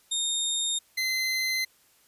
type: tone pair in turn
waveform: 25% pulse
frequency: 3678 / 2059 Hz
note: A#7 / C7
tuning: -24 / -28 cents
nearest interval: minor seventh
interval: 1004 cents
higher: first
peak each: -22 dBFS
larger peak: neither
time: 0.11-0.79 / 0.97-1.65 s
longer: neither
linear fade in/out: 10 ms
effects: white hiss -62 dBFS RMS until 2.07 s + resampled to 32000 Hz

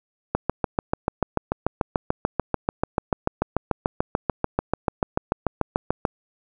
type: click train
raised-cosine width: 1 ms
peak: -6 dBFS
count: 40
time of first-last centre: 0.35-6.052 s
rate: 6.84 Hz
effects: none

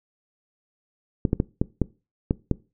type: clicks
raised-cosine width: 3 ms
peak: -7 dBFS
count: 7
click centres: 1.252 / 1.331 / 1.401 / 1.615 / 1.817 / 2.309 / 2.513 s
effects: noise-tail reverb RT60 0.3 s tail -21 dB re dry

